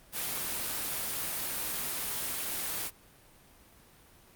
white noise, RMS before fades -34 dBFS, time 0.12-2.91 s, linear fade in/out 50 ms, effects pink hiss -58 dBFS RMS until 4.35 s + Opus 32 kbps

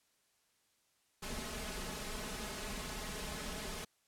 pink noise with comb filter, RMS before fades -42 dBFS, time 1.22-3.85 s, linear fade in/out 10 ms, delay 4.7 ms, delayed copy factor +0.8, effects white hiss -75 dBFS RMS until 4.07 s + low-pass 11000 Hz 12 dB/octave

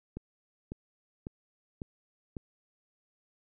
click train, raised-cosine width 3 ms, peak -25 dBFS, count 5, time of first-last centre 0.17-2.368 s, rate 1.82 Hz, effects none

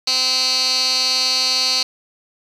15% pulse tone with band-pass filter, 257.7 Hz, C4, 26 cents flat, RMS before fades -18 dBFS, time 0.07-1.83 s, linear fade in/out 5 ms, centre 4600 Hz, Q 5.7, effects 8-bit

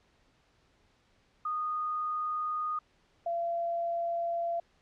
sine tone pair in turn, 1234 / 682 Hz, D#6 / F5, -15 / -41 cents, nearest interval minor seventh, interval 1026 cents, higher first, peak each -30 / -29 dBFS, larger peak second, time 1.45-2.79 / 3.26-4.6 s, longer neither, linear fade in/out 5 ms, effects pink hiss -68 dBFS RMS until 4.81 s + low-pass 5000 Hz 12 dB/octave

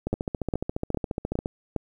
two click trains, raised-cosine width 2 ms, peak -12 / -14 dBFS, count 5 / 21, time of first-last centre 0.13-1.763 / 0.07-1.459 s, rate 2.45 / 14.4 Hz, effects 9-bit

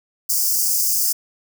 white high-pass noise, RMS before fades -19 dBFS, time 0.29-1.13 s, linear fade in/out 10 ms, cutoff 4800 Hz, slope 96 dB/octave, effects none

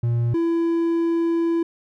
triangle tone pair in turn, 118.3 / 334.6 Hz, A#2 / E4, +26 / +26 cents, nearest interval octave + tritone, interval 1800 cents, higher second, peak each -16 dBFS, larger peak neither, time 0.03-0.34 / 0.34-1.63 s, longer second, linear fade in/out 5 ms, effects none

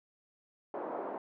white band-pass noise, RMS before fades -39 dBFS, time 0.74-1.18 s, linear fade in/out 2 ms, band 280 to 910 Hz, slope 24 dB/octave, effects none

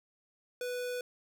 square tone, 493.9 Hz, B4, in tune, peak -35 dBFS, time 0.61-1.01 s, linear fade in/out 2 ms, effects none

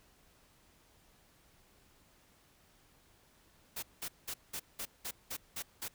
white noise bursts, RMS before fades -40 dBFS, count 9, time 3.76-5.883 s, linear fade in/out 10 ms, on 67 ms, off 190 ms, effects pink hiss -66 dBFS RMS until 5.94 s

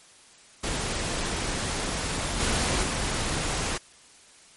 pink noise with level steps, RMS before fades -29 / -25 / -28 dBFS, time 0.63-3.78 s, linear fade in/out 10 ms, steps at 2.4 / 2.83 s, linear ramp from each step 2 ms, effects white hiss -53 dBFS RMS until 4.56 s + MP3 48 kbps

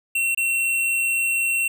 square tone with dropouts, 2721 Hz, F7, 46 cents flat, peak -20 dBFS, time 0.15-1.68 s, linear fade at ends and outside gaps 5 ms, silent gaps 0.348-0.374 s, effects none

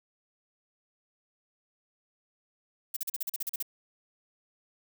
violet noise bursts, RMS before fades -32 dBFS, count 11, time 2.94-3.626 s, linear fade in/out 5 ms, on 26 ms, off 40 ms, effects none

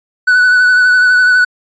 triangle tone with vibrato, 1488 Hz, F#6, 9 cents sharp, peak -4 dBFS, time 0.27-1.45 s, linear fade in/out 10 ms, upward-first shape triangle, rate 12 Hz, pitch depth 30 cents each way, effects resampled to 16000 Hz

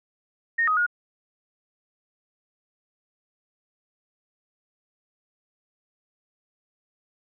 sine tone with pitch steps, 1848 / 1256 / 1437 Hz, A#6 / D#6 / F6, -16 / +16 / +49 cents, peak -19 dBFS, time 0.58-0.865 s, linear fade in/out 10 ms, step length 95 ms, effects none

